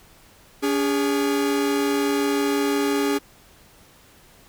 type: tone pair together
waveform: 45% pulse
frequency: 284.1 / 409.7 Hz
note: C#4 / G#4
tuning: +43 / -24 cents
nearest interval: tritone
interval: 633 cents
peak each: -22 / -23 dBFS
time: 0.62-3.19 s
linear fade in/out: 20 ms
effects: pink hiss -52 dBFS RMS until 4.48 s